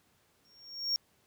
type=tone with exponential growth; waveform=triangle; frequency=5540 Hz; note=F8; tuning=15 cents flat; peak=-24 dBFS; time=0.45-0.96 s; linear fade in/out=0 ms; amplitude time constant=110 ms; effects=pink hiss -69 dBFS RMS until 1.26 s + high-pass 80 Hz 12 dB/octave